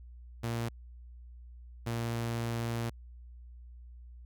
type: tone pair in turn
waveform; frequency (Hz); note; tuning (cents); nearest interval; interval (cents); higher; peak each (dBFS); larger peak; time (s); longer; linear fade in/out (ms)
sawtooth; 116.54 / 116.54; A#2 / A#2; 0 / 0; unison; 0; neither; -28; neither; 0.43-0.69 / 1.86-2.9; second; 10
effects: added 60 Hz sine -47 dBFS peak until 4.25 s